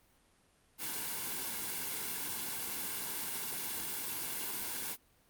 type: noise with comb filter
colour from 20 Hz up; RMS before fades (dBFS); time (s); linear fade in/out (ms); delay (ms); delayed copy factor
white; -38; 0.78-4.97; 50; 1.6; -0.6
effects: pink hiss -68 dBFS RMS until 5.29 s + Opus 32 kbps